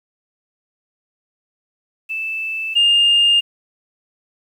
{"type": "tone pair in turn", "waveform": "sine", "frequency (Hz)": [2637, 2818], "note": ["E7", "F7"], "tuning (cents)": [0, 15], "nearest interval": "minor second", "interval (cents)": 115, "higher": "second", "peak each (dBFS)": [-21, -9], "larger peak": "second", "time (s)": [[2.09, 2.75], [2.75, 3.41]], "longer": "neither", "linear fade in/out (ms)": 20, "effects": ["tanh soft clip ceiling -7 dBFS", "8-bit"]}